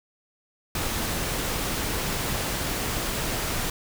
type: noise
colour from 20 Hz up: pink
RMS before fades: -28 dBFS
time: 0.75-3.7 s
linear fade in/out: 2 ms
effects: none